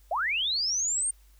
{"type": "linear sweep", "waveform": "sine", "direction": "up", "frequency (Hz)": [590, 8870], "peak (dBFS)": -25, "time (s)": [0.11, 1.11], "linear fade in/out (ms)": 5, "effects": ["added 50 Hz sine -54 dBFS peak until 1.39 s", "white hiss -65 dBFS RMS until 1.39 s"]}